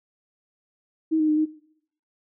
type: tone with pitch steps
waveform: sine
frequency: 318.3 / 309.7 / 304.8 / 310.6 Hz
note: D#4 / D#4 / D#4 / D#4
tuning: +39 / -8 / -36 / -3 cents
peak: -18 dBFS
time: 1.11-1.458 s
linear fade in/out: 20 ms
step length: 87 ms
effects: noise-tail reverb RT60 0.7 s tail -19 dB re dry